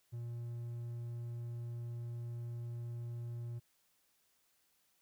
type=tone; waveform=triangle; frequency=118.5 Hz; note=A#2; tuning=29 cents sharp; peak=-38 dBFS; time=0.12-3.6 s; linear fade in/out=20 ms; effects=white hiss -75 dBFS RMS until 5.01 s